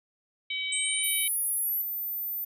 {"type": "harmonic tone", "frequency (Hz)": 761, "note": "F#5", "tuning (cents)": 48, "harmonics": [3, 4, 5], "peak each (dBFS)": [-32, -34, -36], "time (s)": [0.5, 1.28], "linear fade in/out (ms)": 5}
{"type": "linear sweep", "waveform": "sine", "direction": "up", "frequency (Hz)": [8060, 11840], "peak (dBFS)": -28, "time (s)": [0.72, 1.82], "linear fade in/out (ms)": 5}
{"type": "tone", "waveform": "sine", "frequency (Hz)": 14080, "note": "A9", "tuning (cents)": 0, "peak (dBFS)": -30, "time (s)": [1.03, 2.45], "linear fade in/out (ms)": 10}
{"effects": []}